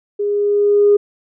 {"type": "tone with level ramp", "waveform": "sine", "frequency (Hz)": 410, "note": "G#4", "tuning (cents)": -22, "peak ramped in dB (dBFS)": [-16, -6], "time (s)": [0.19, 0.97], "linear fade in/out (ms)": 10, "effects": ["tanh soft clip ceiling -2 dBFS"]}